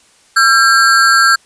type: ring-modulated tone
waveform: square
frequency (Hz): 1480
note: F#6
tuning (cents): 0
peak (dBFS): -4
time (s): 0.36-1.36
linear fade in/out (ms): 10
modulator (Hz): 124
effects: white hiss -49 dBFS RMS until 1.45 s + resampled to 22050 Hz